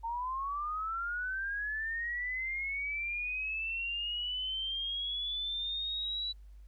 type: linear sweep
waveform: sine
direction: up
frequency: 903 to 3951 Hz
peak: -33 dBFS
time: 0.03-6.33 s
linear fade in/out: 20 ms
effects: added 50 Hz sine -49 dBFS peak until 6.67 s + pink hiss -75 dBFS RMS until 6.67 s